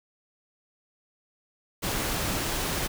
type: noise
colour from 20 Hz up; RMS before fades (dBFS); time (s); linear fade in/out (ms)
pink; -29; 1.82-2.88; 20
effects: none